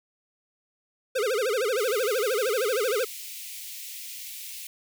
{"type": "tone with vibrato", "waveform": "square", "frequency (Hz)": 463.2, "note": "A#4", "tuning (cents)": -11, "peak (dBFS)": -24, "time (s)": [1.15, 3.05], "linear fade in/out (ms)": 10, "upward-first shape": "sine", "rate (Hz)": 13, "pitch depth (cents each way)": 240}
{"type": "high-pass noise", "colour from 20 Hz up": "white", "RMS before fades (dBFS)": -39, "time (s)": [1.78, 4.67], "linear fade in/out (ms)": 2, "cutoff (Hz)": 2100, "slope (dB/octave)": 48}
{"effects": []}